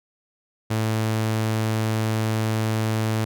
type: tone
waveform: sawtooth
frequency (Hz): 110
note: A2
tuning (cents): 0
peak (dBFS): -17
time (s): 0.7-3.25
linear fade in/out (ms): 10
effects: none